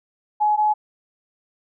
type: tone pair in turn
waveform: sine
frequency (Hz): 844 / 848.7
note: G#5 / G#5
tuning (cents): +28 / +37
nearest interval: unison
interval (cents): 9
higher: second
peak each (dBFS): -15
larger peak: neither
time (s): 0.4-0.57 / 0.57-0.74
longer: neither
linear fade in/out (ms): 20
effects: none